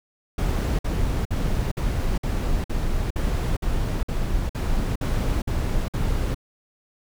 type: noise bursts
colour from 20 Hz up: brown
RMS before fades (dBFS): -23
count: 13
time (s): 0.38-6.346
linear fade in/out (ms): 5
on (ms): 410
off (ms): 53
effects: none